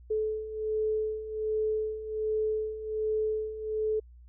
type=beating tone pair; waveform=sine; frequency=431.9 / 433.2 Hz; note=A4 / A4; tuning=-32 / -27 cents; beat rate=1.3 Hz; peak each=-34 / -29 dBFS; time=0.1-4 s; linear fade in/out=10 ms; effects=added 60 Hz sine -49 dBFS peak until 4.28 s